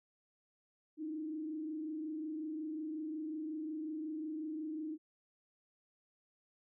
sine tone with frequency modulation, 311.1 Hz, D#4, in tune, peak -38 dBFS, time 0.97-4.98 s, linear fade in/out 50 ms, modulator 25.5 Hz, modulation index 0.54, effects none

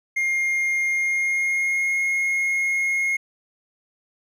triangle tone with pitch glide, 2125 to 2152 Hz, C7 to C7, +26 to +48 cents, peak -18 dBFS, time 0.16-3.17 s, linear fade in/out 10 ms, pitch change +22 cents, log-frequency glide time 0.89-1.99 s, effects none

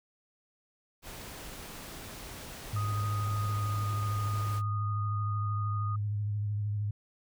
pink noise, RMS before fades -44 dBFS, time 1.02-4.62 s, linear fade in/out 50 ms
sine tone with vibrato, 103.83 Hz, G#2, in tune, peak -29 dBFS, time 2.73-6.91 s, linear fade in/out 5 ms, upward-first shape sine, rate 13 Hz, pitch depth 33 cents each way
sine tone with pitch glide, 1244.5 to 1233.8 Hz, D#6 to D#6, 0 to -15 cents, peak -36 dBFS, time 2.76-5.96 s, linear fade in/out 5 ms, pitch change -15 cents, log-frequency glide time 3.29-3.84 s
effects none

